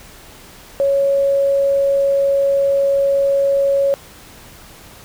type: tone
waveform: sine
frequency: 554.4 Hz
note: C#5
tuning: in tune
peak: -12 dBFS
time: 0.8-3.94 s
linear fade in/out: 0 ms
effects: pink hiss -41 dBFS RMS until 5.04 s